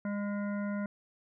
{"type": "harmonic tone with a mistuned harmonic", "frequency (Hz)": 203.8, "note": "G#3", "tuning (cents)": -32, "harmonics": [1, 3, 5, 7, 9, 10], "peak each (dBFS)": [-32, -41, -48, -45, -54, -54], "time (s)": [0.05, 0.86], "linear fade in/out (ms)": 2, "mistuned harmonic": 9, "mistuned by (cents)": 27, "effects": []}